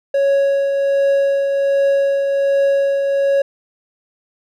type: tone with tremolo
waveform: triangle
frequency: 554.4 Hz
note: C#5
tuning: in tune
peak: -9 dBFS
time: 0.14-3.42 s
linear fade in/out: 5 ms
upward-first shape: triangle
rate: 1.3 Hz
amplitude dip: 40%
effects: none